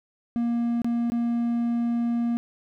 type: tone with dropouts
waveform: triangle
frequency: 235.7 Hz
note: A#3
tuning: 19 cents sharp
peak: -20 dBFS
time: 0.36-2.37 s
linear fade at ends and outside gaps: 0 ms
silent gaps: 0.818-0.845 / 1.1-1.12 s
effects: none